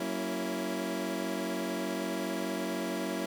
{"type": "chord", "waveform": "25% pulse", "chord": "F# dominant seventh", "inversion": "none", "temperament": "equal with one note detuned", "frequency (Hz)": [188.12, 233.1, 277.2, 329.6], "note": ["F#3", "A#3", "C#4", "E4"], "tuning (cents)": [29, 0, 0, 0], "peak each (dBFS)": [-34, -35, -35, -32], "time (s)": [0, 3.26], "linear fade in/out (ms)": 5, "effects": []}